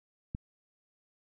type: click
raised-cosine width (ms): 5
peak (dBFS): -23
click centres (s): 0.349
effects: none

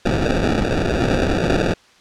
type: noise with sample-and-hold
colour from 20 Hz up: white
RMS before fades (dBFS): -18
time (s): 0.05-1.74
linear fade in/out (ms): 10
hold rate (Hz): 1050
effects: white hiss -51 dBFS RMS until 2 s + low-pass 5000 Hz 12 dB/octave

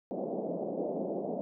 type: band-pass noise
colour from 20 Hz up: white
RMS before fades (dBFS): -35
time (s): 0.11-1.41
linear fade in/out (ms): 0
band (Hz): 170 to 680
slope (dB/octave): 48
effects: none

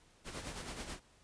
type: noise with tremolo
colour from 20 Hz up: pink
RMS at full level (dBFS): -42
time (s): 0.24-1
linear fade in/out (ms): 50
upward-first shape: sine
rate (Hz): 9.3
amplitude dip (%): 55
effects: pink hiss -66 dBFS RMS until 1.23 s + resampled to 22050 Hz

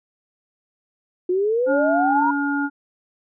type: exponential sweep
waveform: sine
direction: up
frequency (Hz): 353.3 to 975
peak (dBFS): -17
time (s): 1.29-2.31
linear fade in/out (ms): 5
type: harmonic tone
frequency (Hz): 284.5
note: C#4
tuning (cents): +45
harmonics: 1 / 3 / 5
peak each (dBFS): -21 / -29 / -25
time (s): 1.66-2.7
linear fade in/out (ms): 50
effects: none

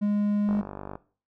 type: tone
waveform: triangle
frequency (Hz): 206.4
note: G#3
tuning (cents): -10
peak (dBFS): -20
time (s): 0.01-0.62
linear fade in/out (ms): 20
type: click train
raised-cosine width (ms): 1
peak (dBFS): -22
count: 24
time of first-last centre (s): 0.49-0.955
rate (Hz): 49.5
effects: noise-tail reverb RT60 0.4 s tail -18 dB re dry

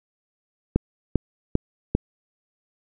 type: click train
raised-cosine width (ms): 3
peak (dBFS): -5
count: 4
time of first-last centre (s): 0.76-1.95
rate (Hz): 2.52
effects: none

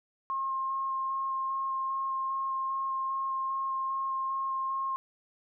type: tone with vibrato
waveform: sine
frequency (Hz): 1069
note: C6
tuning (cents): +37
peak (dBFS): -29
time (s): 0.3-4.96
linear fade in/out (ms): 0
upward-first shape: square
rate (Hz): 2.5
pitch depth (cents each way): 8
effects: none

